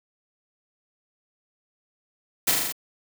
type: noise with echo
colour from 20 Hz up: white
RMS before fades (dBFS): -20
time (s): 2.47-2.52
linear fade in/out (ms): 10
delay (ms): 41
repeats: 5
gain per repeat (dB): -2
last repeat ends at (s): 2.725
effects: none